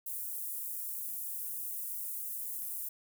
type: high-pass noise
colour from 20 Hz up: pink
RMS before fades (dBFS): -39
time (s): 0.06-2.89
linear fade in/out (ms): 5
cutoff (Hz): 11000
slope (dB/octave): 24
effects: none